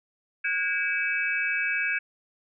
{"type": "tone cluster", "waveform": "sine", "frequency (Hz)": [1455, 1632, 2286, 2590], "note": ["F#6", "G#6", "D7", "E7"], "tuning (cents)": [-29, -31, -47, -31], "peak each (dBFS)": [-34, -28, -29, -30], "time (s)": [0.44, 1.99], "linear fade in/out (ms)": 10, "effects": []}